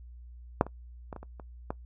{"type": "clicks", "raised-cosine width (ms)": 1, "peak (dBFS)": [-7, -26, -24, -27, -30, -30, -18], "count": 7, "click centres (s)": [0.611, 0.666, 1.128, 1.163, 1.23, 1.398, 1.705], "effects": ["noise-tail reverb RT60 0.1 s tail -21 dB re dry", "added 60 Hz sine -45 dBFS peak until 1.85 s"]}